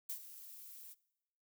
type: noise with ADSR envelope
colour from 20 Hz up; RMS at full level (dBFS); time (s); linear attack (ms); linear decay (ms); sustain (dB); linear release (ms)
violet; -40; 0.09-0.95; 8; 87; -13; 31
effects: noise-tail reverb RT60 0.9 s tail -22 dB re dry